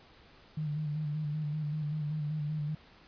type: tone with vibrato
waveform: sine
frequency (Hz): 151.1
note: D3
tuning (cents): +50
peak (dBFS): -31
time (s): 0.57-2.75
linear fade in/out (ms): 5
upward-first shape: square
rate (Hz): 5.2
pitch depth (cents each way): 37
effects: pink hiss -58 dBFS RMS until 3.07 s + resampled to 11025 Hz